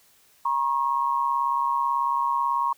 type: tone pair together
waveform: sine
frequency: 950.8 / 1089 Hz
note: A#5 / C#6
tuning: +34 / -31 cents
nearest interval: major second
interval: 235 cents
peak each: -24 dBFS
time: 0.45-2.73 s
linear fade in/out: 5 ms
effects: white hiss -59 dBFS RMS until 2.77 s